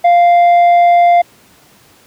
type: tone with tanh clipping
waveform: sine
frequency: 697 Hz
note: F5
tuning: 4 cents flat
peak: -6 dBFS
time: 0.04-1.22 s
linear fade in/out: 10 ms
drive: 5 dB
effects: pink hiss -46 dBFS RMS until 2.06 s + high-pass 100 Hz 12 dB/octave